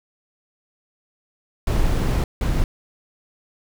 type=noise bursts at uneven times; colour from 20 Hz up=brown; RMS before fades=-19 dBFS; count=2; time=1.67-2.24 / 2.41-2.64 s; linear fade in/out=2 ms; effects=none